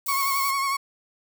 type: noise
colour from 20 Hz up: violet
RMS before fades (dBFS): -30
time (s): 0.06-0.51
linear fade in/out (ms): 5
type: tone with vibrato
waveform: 35% pulse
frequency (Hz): 1100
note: C#6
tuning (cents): -14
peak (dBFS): -21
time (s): 0.08-0.77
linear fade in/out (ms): 10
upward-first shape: sine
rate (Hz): 11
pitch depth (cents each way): 36
effects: none